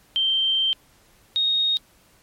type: tone pair in turn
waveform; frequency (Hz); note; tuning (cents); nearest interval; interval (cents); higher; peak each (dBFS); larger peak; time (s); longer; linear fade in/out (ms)
sine; 3136 / 3729; G7 / A#7; 0 / 0; minor third; 300; second; -18; neither; 0.16-0.73 / 1.36-1.77; first; 0
effects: pink hiss -57 dBFS RMS until 2.22 s + MP3 64 kbps